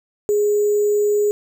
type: tone with sample-and-hold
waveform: sine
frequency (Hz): 415.3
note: G#4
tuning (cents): 0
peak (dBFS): -14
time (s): 0.29-1.31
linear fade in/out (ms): 0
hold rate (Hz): 7350
effects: none